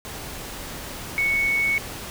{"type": "tone in noise", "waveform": "sine", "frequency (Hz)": 2217, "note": "C#7", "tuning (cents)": 0, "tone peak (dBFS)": -19, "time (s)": [1.18, 1.78], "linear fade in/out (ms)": 0, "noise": "pink", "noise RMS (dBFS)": -35, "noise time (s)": [0.05, 2.1], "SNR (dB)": 13, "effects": []}